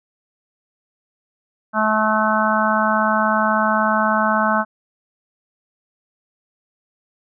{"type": "harmonic tone", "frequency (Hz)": 216.3, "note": "A3", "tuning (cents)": -29, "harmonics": [1, 3, 4, 5, 6, 7], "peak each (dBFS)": [-22, -22, -22, -22, -22, -22], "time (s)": [1.73, 4.65], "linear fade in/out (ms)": 50, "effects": []}